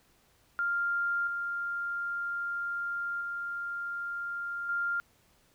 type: tone with level steps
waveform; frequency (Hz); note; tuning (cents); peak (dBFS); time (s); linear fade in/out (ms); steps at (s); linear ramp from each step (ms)
sine; 1396.9; F6; 0; -27 / -31 / -33 / -28; 0.59-5; 0; 1.27 / 3.21 / 4.69; 2
effects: pink hiss -66 dBFS RMS until 5.54 s